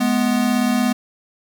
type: tone pair together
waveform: square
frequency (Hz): 210.5 / 247.5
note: G#3 / B3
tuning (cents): +24 / +4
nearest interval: minor third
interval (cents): 280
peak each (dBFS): -21 / -18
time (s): 0-0.93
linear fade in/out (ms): 10
effects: none